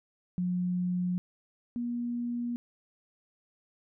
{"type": "tone pair in turn", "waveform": "sine", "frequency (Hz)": [179.5, 239.6], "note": ["F3", "A#3"], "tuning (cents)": [48, 48], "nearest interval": "perfect fourth", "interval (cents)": 500, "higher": "second", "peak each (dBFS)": [-27, -30], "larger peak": "first", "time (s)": [[0.38, 1.18], [1.76, 2.56]], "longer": "neither", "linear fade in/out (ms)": 0, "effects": []}